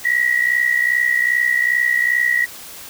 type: tone pair together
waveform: sine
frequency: 1901 / 1963.5 Hz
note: A#6 / B6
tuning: +33 / -11 cents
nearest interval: minor second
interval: 56 cents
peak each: -16 / -18 dBFS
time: 0.04-2.46 s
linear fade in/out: 20 ms
effects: white hiss -36 dBFS RMS until 2.89 s